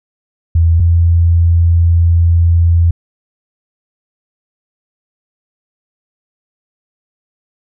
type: tone pair in turn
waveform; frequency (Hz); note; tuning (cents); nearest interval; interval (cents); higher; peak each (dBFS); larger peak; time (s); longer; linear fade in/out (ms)
sine; 83 / 84.65; E2 / E2; +12 / +46; unison; 34; second; -6; neither; 0.55-0.8 / 0.8-2.91; second; 5
effects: none

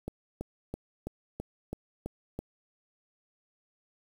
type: click train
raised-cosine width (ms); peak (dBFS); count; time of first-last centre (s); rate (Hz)
2; -22; 8; 0.08-2.39; 3.03
effects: 8-bit

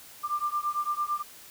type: beating tone pair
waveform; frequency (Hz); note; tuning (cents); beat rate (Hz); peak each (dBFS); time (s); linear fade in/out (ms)
sine; 1186 / 1194.9; D6 / D6; +17 / +30; 8.9; -30; 0.23-1.23; 20
effects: white hiss -49 dBFS RMS until 1.5 s

